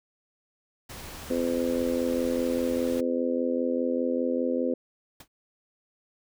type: noise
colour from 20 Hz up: pink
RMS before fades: -41 dBFS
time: 0.89-3.01 s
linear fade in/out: 10 ms
type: harmonic tone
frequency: 85 Hz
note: F2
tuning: 46 cents flat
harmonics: 3 / 4 / 5 / 6 / 7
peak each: -28 / -32 / -34 / -28 / -40 dBFS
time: 1.3-4.74 s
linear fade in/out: 5 ms
type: noise with exponential decay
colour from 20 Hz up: pink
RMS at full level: -40 dBFS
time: 5.2-5.28 s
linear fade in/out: 5 ms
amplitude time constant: 17 ms
effects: none